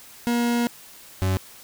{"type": "tone pair in turn", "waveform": "40% pulse", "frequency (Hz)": [238, 94.23], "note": ["A#3", "F#2"], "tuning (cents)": [36, 32], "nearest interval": "octave + major third", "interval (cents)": 1604, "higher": "first", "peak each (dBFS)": [-19, -19], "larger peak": "neither", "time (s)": [[0.27, 0.67], [1.22, 1.37]], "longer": "first", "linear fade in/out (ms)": 0, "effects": ["white hiss -46 dBFS RMS until 1.63 s"]}